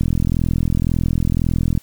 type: click train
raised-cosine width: 5 ms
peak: -5 dBFS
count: 75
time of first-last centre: 0.01-1.776 s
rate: 41.9 Hz
effects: white hiss -50 dBFS RMS until 1.82 s + MP3 96 kbps